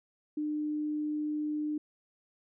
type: tone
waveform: sine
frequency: 301.2 Hz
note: D4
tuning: 44 cents sharp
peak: -30 dBFS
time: 0.37-1.78 s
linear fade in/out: 5 ms
effects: none